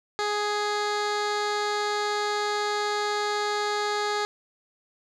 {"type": "tone with low-pass filter", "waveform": "15% pulse", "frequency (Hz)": 416.1, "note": "G#4", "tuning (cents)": 3, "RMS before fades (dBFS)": -27, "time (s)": [0.19, 4.25], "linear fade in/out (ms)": 0, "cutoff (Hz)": 5300, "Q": 1.4, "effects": []}